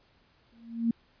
sine tone with exponential growth, 230.9 Hz, A#3, 16 cents flat, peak -20 dBFS, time 0.52-0.91 s, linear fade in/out 5 ms, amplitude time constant 84 ms, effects pink hiss -65 dBFS RMS until 1.2 s + resampled to 11025 Hz

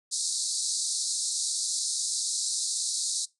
white band-pass noise, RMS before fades -30 dBFS, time 0.11-3.26 s, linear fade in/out 20 ms, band 3900 to 9600 Hz, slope 96 dB/octave, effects noise-tail reverb RT60 0.2 s tail -21 dB re dry

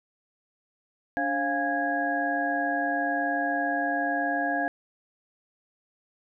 sine tone cluster, 288.1 / 537 / 700 / 821 / 1653 Hz, D4 / C5 / F5 / G#5 / G#6, -33 / +45 / +4 / -20 / -9 cents, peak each -31 / -36 / -28 / -35 / -29 dBFS, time 1.17-4.68 s, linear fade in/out 0 ms, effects none

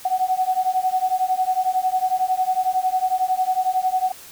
sine beating tone pair, 740 / 751 Hz, F#5 / F#5, 0 / +26 cents, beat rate 11 Hz, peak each -21 dBFS, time 0.05-4.12 s, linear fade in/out 5 ms, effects white hiss -42 dBFS RMS until 4.31 s

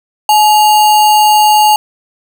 sine tone with sample-and-hold, 849 Hz, G#5, 38 cents sharp, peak -4 dBFS, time 0.29-1.76 s, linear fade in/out 2 ms, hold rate 3675 Hz, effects none

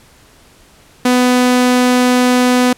sawtooth tone, 249.3 Hz, B3, 16 cents sharp, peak -5 dBFS, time 1.05-2.73 s, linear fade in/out 5 ms, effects pink hiss -46 dBFS RMS until 2.77 s + low-pass 12000 Hz 12 dB/octave

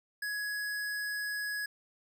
square tone, 1675 Hz, G#6, 14 cents sharp, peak -34 dBFS, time 0.22-1.66 s, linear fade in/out 5 ms, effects none

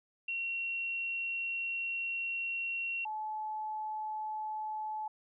sine tone pair in turn, 2735 / 861.5 Hz, F7 / A5, -37 / -37 cents, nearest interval octave + minor sixth, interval 2000 cents, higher first, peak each -33 / -35 dBFS, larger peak first, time 0.28-3.05 / 3.05-5.08 s, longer first, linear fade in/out 5 ms, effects none

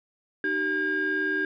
sine tone cluster, 306.4 / 384.9 / 1617 Hz, D#4 / G4 / G#6, -27 / -32 / -47 cents, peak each -30 / -30 / -24 dBFS, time 0.44-1.45 s, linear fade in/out 2 ms, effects tanh soft clip ceiling -19 dBFS

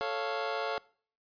25% pulse chord, A augmented, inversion none, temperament equal, 440 / 554.4 / 698.5 Hz, A4 / C#5 / E#5, 0 / 0 / 0 cents, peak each -32 dBFS, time 0.01-0.78 s, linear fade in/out 0 ms, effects noise-tail reverb RT60 0.5 s tail -23 dB re dry + resampled to 11025 Hz

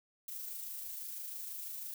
violet noise with amplitude modulation, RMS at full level -42 dBFS, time 0.28-1.94 s, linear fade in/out 2 ms, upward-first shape sine, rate 26.1 Hz, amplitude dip 30%, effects none

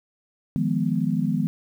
sine chord, F half-diminished seventh, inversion third, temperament equal, 155.56 / 174.61 / 207.7 / 246.9 Hz, Eb3 / F3 / Ab3 / Cb4, 0 / 0 / 0 / 0 cents, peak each -26 dBFS, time 0.56-1.47 s, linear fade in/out 0 ms, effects 9-bit

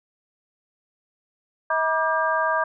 harmonic tone with a mistuned harmonic, 320 Hz, D#4, 49 cents sharp, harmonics 2 / 3 / 4 / 5, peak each -25 / -25 / -25 / -25 dBFS, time 1.7-2.64 s, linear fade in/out 5 ms, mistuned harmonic 4, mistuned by -130 cents, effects none

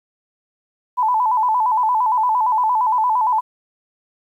sine tone with vibrato, 932.3 Hz, A#5, in tune, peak -14 dBFS, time 0.97-3.41 s, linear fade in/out 20 ms, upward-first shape square, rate 8.7 Hz, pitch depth 110 cents each way, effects 9-bit

